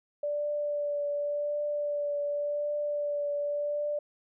sine tone with vibrato, 584 Hz, D5, 10 cents flat, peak -28 dBFS, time 0.23-3.99 s, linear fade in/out 5 ms, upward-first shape triangle, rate 0.89 Hz, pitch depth 18 cents each way, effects none

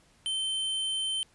square tone, 3095 Hz, G7, 23 cents flat, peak -29 dBFS, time 0.26-1.23 s, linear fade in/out 0 ms, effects pink hiss -63 dBFS RMS until 1.34 s + resampled to 24000 Hz

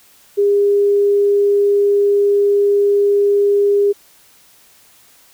sine tone, 405 Hz, G#4, 43 cents flat, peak -10 dBFS, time 0.37-3.93 s, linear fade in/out 20 ms, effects white hiss -49 dBFS RMS until 5.33 s

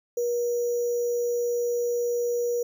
sine tone with sample-and-hold, 479.1 Hz, A#4, 47 cents sharp, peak -23 dBFS, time 0.17-2.63 s, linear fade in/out 5 ms, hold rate 6300 Hz, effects none

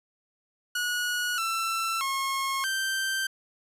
sawtooth tone with pitch steps, 1458 / 1338 / 1083 / 1563 Hz, F#6 / E6 / C#6 / G6, -26 / +25 / -41 / -6 cents, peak -23 dBFS, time 0.75-3.27 s, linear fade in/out 5 ms, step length 630 ms, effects resampled to 32000 Hz

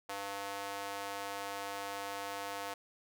square tone with high-pass filter, 99.7 Hz, G2, 30 cents sharp, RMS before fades -41 dBFS, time 0.09-2.74 s, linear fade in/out 5 ms, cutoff 690 Hz, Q 1.3, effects none

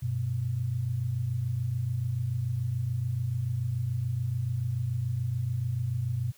sine tone pair together, 96.53 / 123.47 Hz, G2 / B2, -26 / 0 cents, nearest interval major third, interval 426 cents, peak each -33 / -28 dBFS, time 0.02-6.32 s, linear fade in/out 10 ms, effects white hiss -59 dBFS RMS until 6.37 s

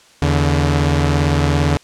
sawtooth tone pair together, 80.6 / 143.61 Hz, E2 / D3, -38 / -38 cents, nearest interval minor seventh, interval 1000 cents, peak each -12 dBFS, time 0.22-1.77 s, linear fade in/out 0 ms, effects white hiss -48 dBFS RMS until 1.83 s + low-pass 7000 Hz 12 dB/octave

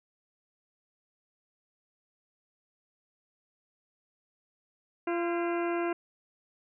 harmonic tone with a mistuned harmonic, 343.5 Hz, F4, 29 cents flat, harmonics 1 / 2 / 3 / 4 / 5 / 6 / 7 / 8, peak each -29 / -35 / -39 / -41 / -43 / -45 / -46 / -47 dBFS, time 5.07-5.93 s, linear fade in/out 5 ms, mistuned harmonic 5, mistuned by -100 cents, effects none

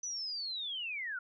sine linear sweep, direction down, 6030 to 1393 Hz, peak -36 dBFS, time 0.03-1.19 s, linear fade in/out 5 ms, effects none

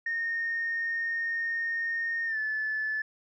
sine tone with pitch glide, 1841 to 1737.7 Hz, A#6 to A6, -22 to -22 cents, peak -27 dBFS, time 0.06-3.02 s, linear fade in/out 5 ms, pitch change -100 cents, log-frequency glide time 2.26-2.38 s, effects tanh soft clip ceiling -23 dBFS

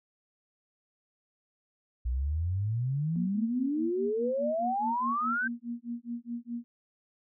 sine exponential sweep, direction up, 58.3 to 1586 Hz, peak -27 dBFS, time 2.05-5.48 s, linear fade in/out 10 ms
sine tone with tremolo, 237.1 Hz, A#3, 30 cents sharp, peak -31 dBFS, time 3.16-6.64 s, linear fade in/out 0 ms, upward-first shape sine, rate 4.8 Hz, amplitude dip 100%
effects none

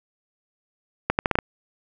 accelerating click train, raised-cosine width 0.5 ms, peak -4 dBFS, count 6, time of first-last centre 1.1-1.388 s, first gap 89 ms, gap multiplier 0.78, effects none

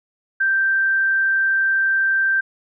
sine tone, 1568 Hz, G6, in tune, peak -15 dBFS, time 0.4-2.41 s, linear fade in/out 10 ms, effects none

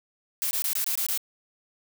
blue noise bursts, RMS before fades -27 dBFS, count 7, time 0.42-1.176 s, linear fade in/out 0 ms, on 90 ms, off 21 ms, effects none

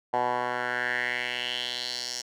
10% pulse tone with band-pass filter sweep, 123.2 Hz, B2, 4 cents flat, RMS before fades -30 dBFS, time 0.13-2.22 s, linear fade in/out 10 ms, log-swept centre 850 to 5700 Hz, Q 3.7, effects none

